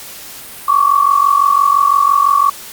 sine tone pair together, 1108.7 / 1154.6 Hz, C#6 / D6, 0 / -30 cents, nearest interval minor second, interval 70 cents, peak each -11 dBFS, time 0.68-2.5 s, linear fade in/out 5 ms, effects white hiss -32 dBFS RMS until 2.72 s + Opus 48 kbps

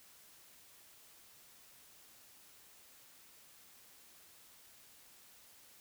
silence, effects white hiss -61 dBFS RMS until 5.8 s

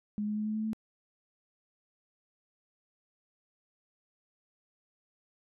sine tone with pitch steps, 208.8 / 210.9 / 212.9 / 215 / 217.2 / 219.3 Hz, G#3 / G#3 / G#3 / A3 / A3 / A3, +10 / +27 / +43 / -40 / -22 / -6 cents, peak -30 dBFS, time 0.18-0.732 s, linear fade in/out 0 ms, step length 92 ms, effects none

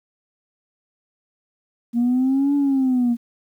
sine linear two-way sweep, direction up then down, 233.1 to 287.1 to 233.1 Hz, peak -14 dBFS, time 1.93-3.17 s, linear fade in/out 50 ms, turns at 2.55 s, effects tanh soft clip ceiling -13 dBFS + 9-bit

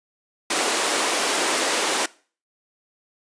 pink high-pass noise, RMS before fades -22 dBFS, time 0.5-2.06 s, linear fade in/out 5 ms, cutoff 320 Hz, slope 24 dB/octave, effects noise-tail reverb RT60 0.4 s tail -21 dB re dry + resampled to 22050 Hz

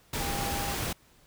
sine tone in noise, 802 Hz, G5, 39 cents sharp, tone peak -35 dBFS, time 0.2-0.75 s, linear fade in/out 5 ms, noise pink, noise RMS -32 dBFS, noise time 0.13-0.93 s, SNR -6 dB, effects pink hiss -61 dBFS RMS until 1.26 s

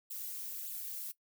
violet noise with flanger, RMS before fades -42 dBFS, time 0.1-1.12 s, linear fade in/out 10 ms, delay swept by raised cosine 0.25 to 5.15 ms, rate 1.7 Hz, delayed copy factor +0.95, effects noise-tail reverb RT60 0.1 s tail -18 dB re dry

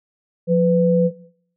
sine tone pair together, 176.78 / 500 Hz, F3 / B4, +21 / +21 cents, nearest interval octave + tritone, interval 1800 cents, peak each -15 dBFS, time 0.47-1.11 s, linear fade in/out 50 ms, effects noise-tail reverb RT60 0.6 s tail -17 dB re dry

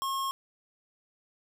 square tone, 1080 Hz, C#6, 45 cents flat, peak -30 dBFS, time 0.02-0.31 s, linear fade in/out 0 ms, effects none

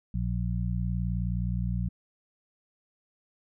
harmonic tone, 59.3 Hz, A#1, 30 cents sharp, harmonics 1 / 2 / 3, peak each -30 / -31 / -32 dBFS, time 0.14-1.89 s, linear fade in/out 5 ms, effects none

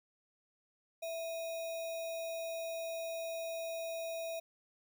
sine tone with sample-and-hold, 659.3 Hz, E5, in tune, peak -37 dBFS, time 1.02-4.4 s, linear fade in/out 10 ms, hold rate 3150 Hz, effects none

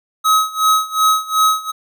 square tone with tremolo, 1275 Hz, D#6, 42 cents sharp, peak -10 dBFS, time 0.24-1.72 s, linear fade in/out 20 ms, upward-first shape sine, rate 2.7 Hz, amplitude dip 90%, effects none

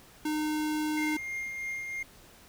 square tone, 305.7 Hz, D#4, 30 cents flat, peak -29 dBFS, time 0.25-1.17 s, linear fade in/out 5 ms
triangle tone with tremolo, 2120 Hz, C7, 22 cents sharp, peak -30 dBFS, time 0.97-2.03 s, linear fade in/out 5 ms, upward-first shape triangle, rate 3.1 Hz, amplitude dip 40%
effects pink hiss -55 dBFS RMS until 2.48 s

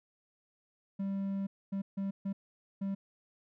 triangle tone bursts at uneven times, 196 Hz, G3, in tune, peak -30 dBFS, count 5, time 0.99-1.47 / 1.72-1.82 / 1.97-2.11 / 2.25-2.33 / 2.81-2.95 s, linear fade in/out 10 ms, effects none

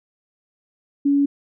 sine tone, 282.5 Hz, C#4, 33 cents sharp, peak -14 dBFS, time 1.05-1.26 s, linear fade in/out 10 ms, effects none

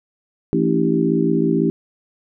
harmonic tone with a mistuned harmonic, 56 Hz, A1, 31 cents sharp, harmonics 3 / 4 / 5 / 6 / 7, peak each -21 / -21 / -21 / -21 / -21 dBFS, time 0.53-1.7 s, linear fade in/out 0 ms, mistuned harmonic 6, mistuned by -53 cents, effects none

